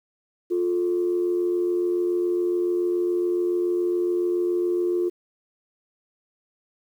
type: tone pair together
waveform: sine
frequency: 352.9 / 440 Hz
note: F4 / A4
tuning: +18 / 0 cents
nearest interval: major third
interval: 382 cents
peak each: -20 / -30 dBFS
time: 0.5-5.1 s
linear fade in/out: 20 ms
effects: tanh soft clip ceiling -14 dBFS + 9-bit